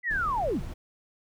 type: linear sweep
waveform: sine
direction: down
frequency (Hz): 2022 to 77.78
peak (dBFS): -25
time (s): 0.03-0.62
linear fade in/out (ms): 50
type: noise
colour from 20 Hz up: brown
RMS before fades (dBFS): -37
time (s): 0.1-0.74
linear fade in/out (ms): 10
effects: none